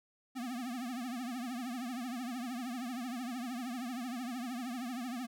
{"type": "tone with vibrato", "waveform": "square", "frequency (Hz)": 246.9, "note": "B3", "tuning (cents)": 0, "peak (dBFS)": -38, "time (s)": [0.35, 5.27], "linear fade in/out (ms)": 20, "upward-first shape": "triangle", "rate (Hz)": 13, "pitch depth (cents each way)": 150, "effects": []}